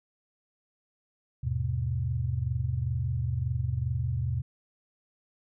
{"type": "tone cluster", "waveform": "sine", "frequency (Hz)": [79.6, 102.6, 124.7], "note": ["D#2", "G#2", "B2"], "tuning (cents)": [40, -21, 17], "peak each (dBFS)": [-32, -33, -29], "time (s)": [1.43, 4.42], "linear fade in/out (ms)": 10, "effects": []}